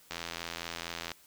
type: click train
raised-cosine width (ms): 0.2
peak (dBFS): -19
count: 86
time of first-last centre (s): 0.11-1.117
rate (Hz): 84.4
effects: white hiss -60 dBFS RMS until 1.26 s